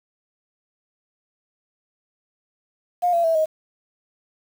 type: tone with pitch steps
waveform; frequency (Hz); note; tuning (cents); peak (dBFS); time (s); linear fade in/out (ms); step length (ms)
sine; 710 / 681.5 / 654.1 / 627.8; F5 / F5 / E5 / D#5; +28 / -43 / -14 / +15; -16; 3.02-3.46; 20; 110
effects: 7-bit